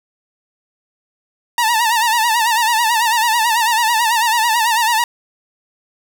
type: tone with vibrato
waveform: sawtooth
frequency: 916 Hz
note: A#5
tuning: 31 cents flat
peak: -9 dBFS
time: 1.58-5.04 s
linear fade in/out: 2 ms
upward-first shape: sine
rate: 9.1 Hz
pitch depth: 95 cents each way
effects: none